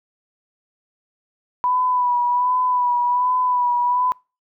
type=tone with vibrato; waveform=sine; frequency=987.8 Hz; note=B5; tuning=in tune; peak=-16 dBFS; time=1.64-4.12 s; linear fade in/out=0 ms; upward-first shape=sine; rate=1.3 Hz; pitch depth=33 cents each way; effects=noise-tail reverb RT60 0.3 s tail -26 dB re dry